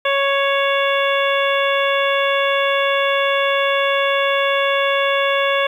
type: harmonic tone with a mistuned harmonic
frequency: 554.4 Hz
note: C#5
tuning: in tune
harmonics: 1 / 2 / 3 / 4 / 5 / 6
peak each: -18 / -21 / -23 / -24 / -25 / -26 dBFS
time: 0.05-5.67 s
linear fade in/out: 5 ms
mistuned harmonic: 6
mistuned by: +58 cents
effects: 8-bit

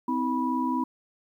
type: tone cluster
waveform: sine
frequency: 256.1 / 320 / 979 Hz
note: C4 / D#4 / B5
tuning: -37 / +49 / -15 cents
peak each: -27 / -31 / -28 dBFS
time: 0.08-0.84 s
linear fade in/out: 5 ms
effects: 10-bit

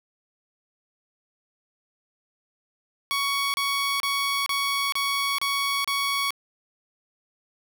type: tone bursts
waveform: 15% pulse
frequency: 1118 Hz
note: C#6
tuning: 14 cents sharp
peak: -17 dBFS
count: 7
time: 3.11-6.306 s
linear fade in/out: 0 ms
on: 430 ms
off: 31 ms
effects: none

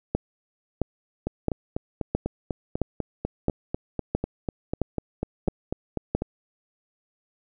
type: two click trains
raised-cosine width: 2 ms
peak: -13 / -9 dBFS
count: 21 / 10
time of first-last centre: 1.27-6.22 / 0.15-6.15 s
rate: 4.04 / 1.5 Hz
effects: none

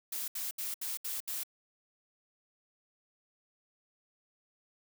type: noise bursts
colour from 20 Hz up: blue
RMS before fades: -37 dBFS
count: 6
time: 0.12-1.435 s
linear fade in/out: 5 ms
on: 160 ms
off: 71 ms
effects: none

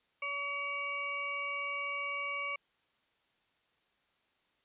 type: harmonic tone with a mistuned harmonic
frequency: 567 Hz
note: C#5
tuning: 39 cents sharp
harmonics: 1 / 2 / 4 / 5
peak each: -46 / -40 / -36 / -45 dBFS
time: 0.22-2.56 s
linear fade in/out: 5 ms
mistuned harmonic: 5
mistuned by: -32 cents
effects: white hiss -74 dBFS RMS until 4.64 s + resampled to 8000 Hz

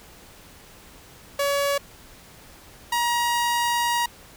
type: tone pair in turn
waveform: sawtooth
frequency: 565 / 950.2 Hz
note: C#5 / A#5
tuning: +33 / +33 cents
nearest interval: major sixth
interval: 900 cents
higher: second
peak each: -17 dBFS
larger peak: neither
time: 1.39-1.78 / 2.92-4.06 s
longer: second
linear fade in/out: 5 ms
effects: pink hiss -48 dBFS RMS until 4.36 s

